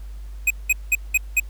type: tone bursts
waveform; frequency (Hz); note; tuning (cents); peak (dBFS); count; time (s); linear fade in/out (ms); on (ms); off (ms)
square; 2511; D#7; +15; -15; 5; 0.47-1.4; 5; 34; 190
effects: added 50 Hz sine -32 dBFS peak until 1.49 s + pink hiss -55 dBFS RMS until 1.49 s